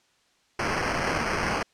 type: noise with sample-and-hold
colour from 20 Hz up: violet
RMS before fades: -27 dBFS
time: 0.59-1.63 s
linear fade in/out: 5 ms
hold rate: 3675 Hz
effects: white hiss -65 dBFS RMS until 1.73 s + low-pass 6000 Hz 12 dB/octave